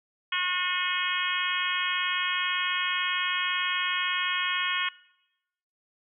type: harmonic tone with a mistuned harmonic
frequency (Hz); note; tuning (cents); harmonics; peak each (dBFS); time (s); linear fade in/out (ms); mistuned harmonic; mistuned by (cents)
361.9; F#4; -38; 3 / 4 / 5 / 6 / 7 / 8 / 9; -33 / -33 / -33 / -33 / -33 / -33 / -33; 0.32-4.89; 5; 8; +15
effects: noise-tail reverb RT60 0.9 s tail -22 dB re dry